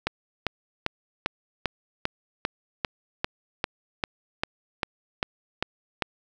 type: click train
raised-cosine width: 0.3 ms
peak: -8 dBFS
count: 16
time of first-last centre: 0.07-6.022 s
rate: 2.52 Hz
effects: none